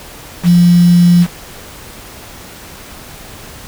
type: tone with quantisation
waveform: sine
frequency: 174.61 Hz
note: F3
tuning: in tune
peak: -4 dBFS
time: 0.43-1.27 s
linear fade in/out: 50 ms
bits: 4
effects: pink hiss -33 dBFS RMS until 3.67 s